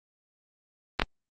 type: clicks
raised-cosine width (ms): 0.3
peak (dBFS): -6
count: 2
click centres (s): 0.997 / 1.019
effects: Opus 24 kbps